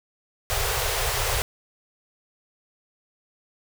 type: band-stop noise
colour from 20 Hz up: pink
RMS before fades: -25 dBFS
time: 0.5-1.42 s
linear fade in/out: 0 ms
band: 130 to 390 Hz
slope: 96 dB/octave
effects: none